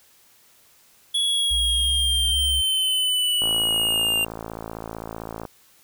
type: linear sweep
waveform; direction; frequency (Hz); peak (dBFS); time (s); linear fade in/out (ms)
square; down; 3378 to 2785; -20; 1.14-4.25; 10
type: tone with pitch glide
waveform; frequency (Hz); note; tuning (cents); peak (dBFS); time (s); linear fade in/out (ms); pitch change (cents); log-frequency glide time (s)
sine; 60.1 to 66.69; B1 to C2; -46 to +34; -25; 1.5-2.62; 20; +180; 1.74-1.89
type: click train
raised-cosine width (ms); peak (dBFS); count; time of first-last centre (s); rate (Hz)
1; -18; 114; 3.42-5.452; 55.6
effects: white hiss -56 dBFS RMS until 5.83 s